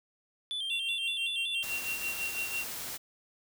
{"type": "tone with vibrato", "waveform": "triangle", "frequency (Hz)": 3322, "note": "G#7", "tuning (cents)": 0, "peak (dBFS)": -31, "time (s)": [0.51, 1.63], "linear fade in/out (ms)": 0, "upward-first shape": "square", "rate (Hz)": 5.3, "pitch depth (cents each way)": 79}
{"type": "tone with tremolo", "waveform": "triangle", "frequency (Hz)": 2746, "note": "F7", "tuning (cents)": -30, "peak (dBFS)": -29, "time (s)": [0.7, 2.64], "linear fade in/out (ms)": 5, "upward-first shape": "sine", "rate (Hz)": 6, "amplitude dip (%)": 70}
{"type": "noise", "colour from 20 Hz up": "white", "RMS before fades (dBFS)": -39, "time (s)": [1.62, 2.98], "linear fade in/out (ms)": 20}
{"effects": []}